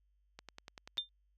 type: click train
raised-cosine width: 0.2 ms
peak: -30 dBFS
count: 7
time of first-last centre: 0.39-0.973 s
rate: 10.3 Hz
type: tone with exponential decay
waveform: sine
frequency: 3600 Hz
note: A7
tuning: 39 cents sharp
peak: -28 dBFS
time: 0.98-1.09 s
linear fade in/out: 0 ms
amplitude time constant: 22 ms
effects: added 50 Hz sine -70 dBFS peak until 1.37 s